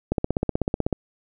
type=click train; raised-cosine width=2 ms; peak=-8 dBFS; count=14; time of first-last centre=0.12-0.927 s; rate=16.1 Hz; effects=none